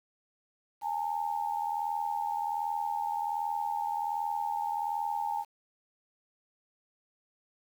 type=tone pair together; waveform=sine; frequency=824.7 / 906 Hz; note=G#5 / A#5; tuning=-12 / -50 cents; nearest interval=major second; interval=162 cents; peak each=-32 / -33 dBFS; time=0.81-5.45 s; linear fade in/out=50 ms; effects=9-bit

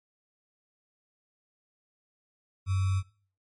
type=tone with sample-and-hold; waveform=sine; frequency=95.2 Hz; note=F#2; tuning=50 cents sharp; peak=-24 dBFS; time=2.66-3.03 s; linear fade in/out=50 ms; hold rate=1225 Hz; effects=noise-tail reverb RT60 0.4 s tail -17 dB re dry + MP3 48 kbps

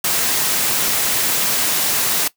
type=noise; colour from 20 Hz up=white; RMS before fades=-18 dBFS; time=0.04-2.28 s; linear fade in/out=5 ms; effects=noise-tail reverb RT60 0.1 s tail -18 dB re dry + high-pass 100 Hz 12 dB/octave

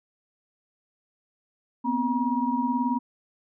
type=tone cluster; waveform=sine; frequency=241.2 / 259.7 / 955 Hz; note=B3 / C4 / A#5; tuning=-41 / -13 / +42 cents; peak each=-27 dBFS; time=1.84-2.99 s; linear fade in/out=20 ms; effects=none

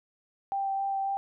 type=tone with vibrato; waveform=sine; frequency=784 Hz; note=G5; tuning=in tune; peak=-27 dBFS; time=0.52-1.17 s; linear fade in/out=0 ms; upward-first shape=sine; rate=3.7 Hz; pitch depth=10 cents each way; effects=none

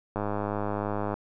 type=click train; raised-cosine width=1 ms; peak=-16 dBFS; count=102; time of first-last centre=0.16-1.141 s; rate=103 Hz; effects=none

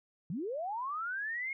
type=linear sweep; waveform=sine; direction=up; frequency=141.7 to 2181 Hz; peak=-34 dBFS; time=0.3-1.53 s; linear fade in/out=2 ms; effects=none

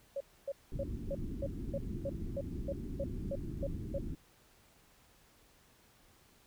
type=tone bursts; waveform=sine; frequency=554.4 Hz; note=C#5; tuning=in tune; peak=-34 dBFS; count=13; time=0.16-3.985 s; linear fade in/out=5 ms; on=45 ms; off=270 ms
type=low-pass noise; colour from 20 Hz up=pink; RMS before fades=-40 dBFS; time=0.72-4.15 s; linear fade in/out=2 ms; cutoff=360 Hz; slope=48 dB/octave
effects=pink hiss -65 dBFS RMS until 6.46 s

